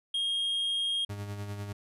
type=tone; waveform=triangle; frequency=3244 Hz; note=G#7; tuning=41 cents flat; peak=-26 dBFS; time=0.14-1.05 s; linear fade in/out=5 ms
type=tone with tremolo; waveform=40% pulse; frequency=101.9 Hz; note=G#2; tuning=32 cents flat; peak=-33 dBFS; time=1.09-1.73 s; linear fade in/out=10 ms; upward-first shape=sine; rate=10 Hz; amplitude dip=45%
effects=resampled to 32000 Hz